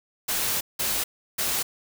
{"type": "noise bursts at uneven times", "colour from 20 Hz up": "white", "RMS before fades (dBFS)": -26, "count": 3, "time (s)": [[0.28, 0.61], [0.79, 1.04], [1.38, 1.63]], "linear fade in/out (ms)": 10, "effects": []}